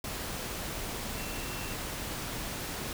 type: tone in noise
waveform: sine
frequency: 2704 Hz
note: E7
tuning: 43 cents sharp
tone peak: -46 dBFS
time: 1.17-1.74 s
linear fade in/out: 2 ms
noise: pink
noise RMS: -37 dBFS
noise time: 0.04-2.93 s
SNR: -12 dB
effects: none